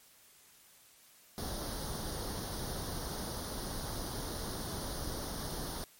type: noise with comb filter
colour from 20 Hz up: pink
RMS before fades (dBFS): -39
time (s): 1.38-5.84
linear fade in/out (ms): 0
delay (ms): 0.2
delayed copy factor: +0.8
effects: white hiss -61 dBFS RMS until 5.99 s + MP3 64 kbps